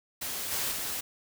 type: noise with level steps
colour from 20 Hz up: white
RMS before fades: -35 / -31 / -34 dBFS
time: 0.21-1.01 s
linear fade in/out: 10 ms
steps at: 0.51 / 0.71 s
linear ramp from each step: 10 ms
effects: none